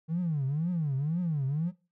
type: tone with vibrato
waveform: triangle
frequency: 154.5 Hz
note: D#3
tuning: 12 cents flat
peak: -23 dBFS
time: 0.08-1.72 s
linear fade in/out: 50 ms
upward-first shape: triangle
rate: 2 Hz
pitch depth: 300 cents each way
effects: noise-tail reverb RT60 0.3 s tail -22 dB re dry + tanh soft clip ceiling -24 dBFS